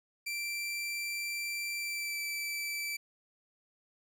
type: tone with pitch glide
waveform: sawtooth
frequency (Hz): 2349 to 2323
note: D7 to D7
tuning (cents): 0 to -20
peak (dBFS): -31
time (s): 0.26-2.97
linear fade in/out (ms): 10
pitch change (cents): -20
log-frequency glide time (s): 1.77-2.2
effects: none